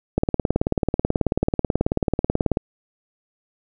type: click train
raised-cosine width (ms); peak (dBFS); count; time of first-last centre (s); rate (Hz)
2; -5; 45; 0.18-2.571; 18.4
effects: none